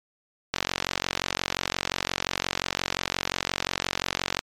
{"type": "click train", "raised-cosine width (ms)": 0.2, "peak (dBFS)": -6, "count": 177, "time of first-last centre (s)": [0.54, 4.391], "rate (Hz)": 45.7, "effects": ["MP3 96 kbps"]}